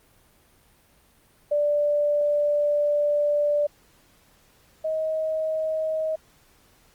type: tone pair in turn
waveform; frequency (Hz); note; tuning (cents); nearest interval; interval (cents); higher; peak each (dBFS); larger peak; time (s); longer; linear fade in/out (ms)
sine; 587.3 / 631.1; D5 / D#5; 0 / +24; minor second; 124; second; -19 / -23; first; 1.51-3.67 / 4.84-6.16; first; 10
effects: pink hiss -59 dBFS RMS until 6.94 s + Opus 32 kbps